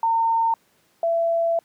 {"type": "tone pair in turn", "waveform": "sine", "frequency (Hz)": [911, 669.9], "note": ["A#5", "E5"], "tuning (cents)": [-40, 28], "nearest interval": "perfect fourth", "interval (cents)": 532, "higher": "first", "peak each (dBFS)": [-17, -18], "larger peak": "first", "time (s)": [[0.03, 0.54], [1.03, 1.59]], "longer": "second", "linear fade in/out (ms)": 2, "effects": ["pink hiss -62 dBFS RMS until 1.64 s", "high-pass 150 Hz 12 dB/octave"]}